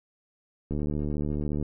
click train, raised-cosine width 3 ms, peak -18 dBFS, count 69, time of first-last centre 0.71-1.626 s, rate 74.2 Hz, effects none

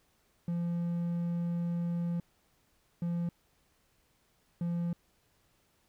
triangle tone bursts at uneven times, 171.7 Hz, F3, 29 cents flat, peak -28 dBFS, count 3, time 0.48-2.2 / 3.02-3.29 / 4.61-4.93 s, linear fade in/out 2 ms, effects pink hiss -71 dBFS RMS until 5.88 s

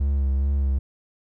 triangle tone with vibrato, 68.7 Hz, C#2, 15 cents flat, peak -17 dBFS, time 0-0.79 s, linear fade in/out 10 ms, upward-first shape sine, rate 2.4 Hz, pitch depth 37 cents each way, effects none

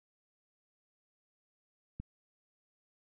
click, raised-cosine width 5 ms, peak -28 dBFS, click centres 2 s, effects none

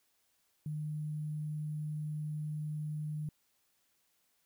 sine tone with sample-and-hold, 151.8 Hz, D#3, 42 cents flat, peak -35 dBFS, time 0.66-3.29 s, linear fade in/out 2 ms, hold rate 11025 Hz, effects white hiss -75 dBFS RMS until 4.45 s

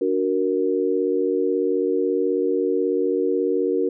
sine chord, D augmented, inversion none, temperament equal with one note detuned, 291.6 / 370 / 466.2 Hz, D4 / F#4 / A#4, -12 / 0 / 0 cents, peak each -25 / -22 / -22 dBFS, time 0.01-3.89 s, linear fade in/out 5 ms, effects none

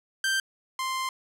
sawtooth tone pair in turn, 1568 / 1046.5 Hz, G6 / C6, 0 / 0 cents, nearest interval perfect fifth, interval 700 cents, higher first, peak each -20 / -24 dBFS, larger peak first, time 0.24-0.4 / 0.79-1.09 s, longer second, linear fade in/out 2 ms, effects low-pass 12000 Hz 12 dB/octave

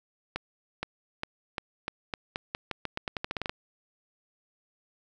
accelerating click train, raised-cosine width 0.3 ms, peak -15 dBFS, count 19, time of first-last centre 0.36-3.495 s, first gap 470 ms, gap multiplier 0.86, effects none

